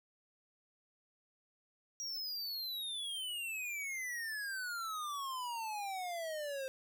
square exponential sweep, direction down, 5730 to 523.3 Hz, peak -39 dBFS, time 2-6.68 s, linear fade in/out 0 ms, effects none

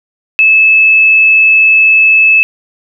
sine tone, 2608 Hz, E7, 19 cents flat, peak -3 dBFS, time 0.39-2.43 s, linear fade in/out 0 ms, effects none

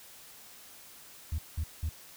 sine tone bursts, 78.3 Hz, D#2, 11 cents sharp, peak -27 dBFS, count 3, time 1.32-1.892 s, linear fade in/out 5 ms, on 64 ms, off 190 ms, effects tanh soft clip ceiling -27 dBFS + white hiss -52 dBFS RMS until 2.16 s

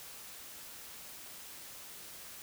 silence, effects white hiss -49 dBFS RMS until 2.42 s

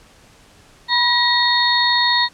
sine tone cluster, 973 / 1907 / 3709 / 4323 Hz, B5 / A#6 / A#7 / C#8, -26 / +39 / -9 / -44 cents, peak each -19 dBFS, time 0.88-2.29 s, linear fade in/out 50 ms, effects pink hiss -49 dBFS RMS until 2.33 s + low-pass 9000 Hz 12 dB/octave

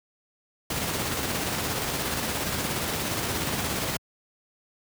pink noise with tremolo, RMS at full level -27 dBFS, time 0.7-3.97 s, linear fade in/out 5 ms, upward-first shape square, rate 17 Hz, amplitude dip 25%, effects high-pass 80 Hz 12 dB/octave

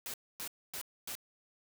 white noise bursts, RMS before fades -41 dBFS, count 4, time 0.06-1.152 s, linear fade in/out 0 ms, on 78 ms, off 260 ms, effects none

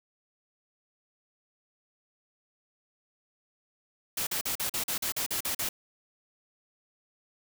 white noise bursts, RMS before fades -31 dBFS, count 11, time 4.17-5.69 s, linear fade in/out 5 ms, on 100 ms, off 42 ms, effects none

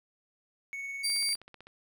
triangle tone with tremolo, 2217 Hz, C#7, in tune, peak -33 dBFS, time 0.73-1.33 s, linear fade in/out 0 ms, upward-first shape sine, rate 19 Hz, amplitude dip 25%
30% pulse tone, 4699 Hz, D8, in tune, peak -25 dBFS, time 1.03-1.36 s, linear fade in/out 20 ms
click train, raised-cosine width 0.3 ms, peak -33 dBFS, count 10, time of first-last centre 1.1-1.67 s, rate 15.8 Hz
effects none

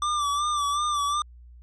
square tone with vibrato, 1174.7 Hz, D6, in tune, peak -24 dBFS, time 0.02-1.22 s, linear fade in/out 2 ms, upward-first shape sine, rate 2.7 Hz, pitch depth 53 cents each way, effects added 60 Hz sine -45 dBFS peak until 1.62 s + resampled to 22050 Hz

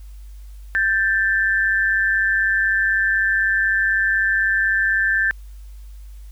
sine tone pair together, 1568 / 1764 Hz, G6 / A6, 0 / +4 cents, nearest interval major second, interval 204 cents, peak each -19 / -18 dBFS, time 0.75-5.31 s, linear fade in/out 0 ms, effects added 50 Hz sine -35 dBFS peak until 6.31 s + white hiss -57 dBFS RMS until 6.31 s

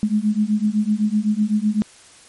sine beating tone pair, 207.7 / 215.6 Hz, G#3 / A3, 0 / -35 cents, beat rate 7.9 Hz, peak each -19 dBFS, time 0.03-1.82 s, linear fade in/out 0 ms, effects white hiss -47 dBFS RMS until 2.28 s + MP3 48 kbps

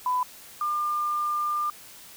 sine tone pair in turn, 1000 / 1199.9 Hz, B5 / D6, +21 / +37 cents, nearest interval minor third, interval 316 cents, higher second, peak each -22 / -24 dBFS, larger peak first, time 0.06-0.23 / 0.61-1.7 s, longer second, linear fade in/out 2 ms, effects white hiss -47 dBFS RMS until 2.16 s

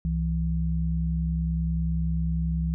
sine tone pair together, 65.54 / 164.81 Hz, C2 / E3, +4 / 0 cents, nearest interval octave + major third, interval 1596 cents, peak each -26 dBFS, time 0.05-2.74 s, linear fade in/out 0 ms, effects none

